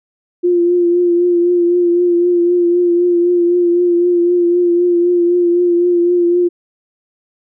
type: tone with vibrato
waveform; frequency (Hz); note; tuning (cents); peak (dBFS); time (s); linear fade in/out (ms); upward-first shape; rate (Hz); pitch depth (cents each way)
sine; 349.6; F4; +2; -9; 0.43-6.49; 20; triangle; 3.9; 34
effects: none